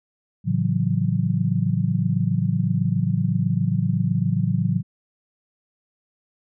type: chord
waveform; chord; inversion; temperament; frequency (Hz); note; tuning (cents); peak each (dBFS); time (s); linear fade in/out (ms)
sine; F# minor seventh; first; just; 111 / 138.75 / 166.5 / 185; A2 / C#3 / E3 / F#3; +16 / +2 / +18 / 0; -24; 0.44-4.83; 50
effects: none